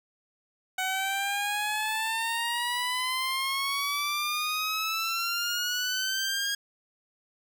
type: exponential sweep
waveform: 15% pulse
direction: up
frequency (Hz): 746 to 1637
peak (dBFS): -21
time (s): 0.78-6.55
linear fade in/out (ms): 5
effects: none